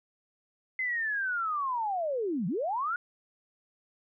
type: linear two-way sweep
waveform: sine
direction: down then up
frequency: 2069 to 156.1 to 1465 Hz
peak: -28 dBFS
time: 0.79-2.96 s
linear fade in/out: 2 ms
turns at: 2.47 s
effects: none